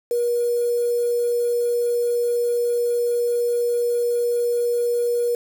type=tone with quantisation; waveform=sine; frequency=479.4 Hz; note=A#4; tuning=48 cents sharp; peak=-18 dBFS; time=0.11-5.35 s; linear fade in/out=2 ms; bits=6; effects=none